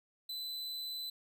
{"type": "tone", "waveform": "45% pulse", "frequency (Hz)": 4012, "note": "B7", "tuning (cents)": 26, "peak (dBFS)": -38, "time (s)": [0.29, 1.1], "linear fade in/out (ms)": 5, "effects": []}